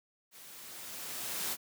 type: noise with level ramp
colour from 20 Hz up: white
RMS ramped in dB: -53 to -34 dBFS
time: 0.31-1.57 s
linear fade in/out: 50 ms
effects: high-pass 100 Hz 12 dB/octave